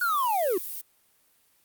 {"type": "noise", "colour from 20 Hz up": "violet", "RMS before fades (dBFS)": -36, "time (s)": [0, 0.81], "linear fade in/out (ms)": 2}
{"type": "linear sweep", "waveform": "triangle", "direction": "down", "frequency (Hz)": [1480, 338.2], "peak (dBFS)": -21, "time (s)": [0.01, 0.58], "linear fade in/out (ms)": 5}
{"effects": ["white hiss -65 dBFS RMS until 1.64 s", "Opus 32 kbps"]}